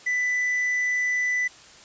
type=tone; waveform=triangle; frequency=1989 Hz; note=B6; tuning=12 cents sharp; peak=-20 dBFS; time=0.06-1.48 s; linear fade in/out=10 ms; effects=white hiss -48 dBFS RMS until 1.84 s + resampled to 16000 Hz